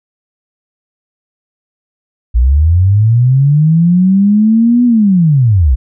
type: linear two-way sweep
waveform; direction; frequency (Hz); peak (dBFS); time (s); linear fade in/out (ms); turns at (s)
sine; up then down; 55.6 to 246.9 to 55.6; -5; 2.34-5.76; 20; 4.85
effects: none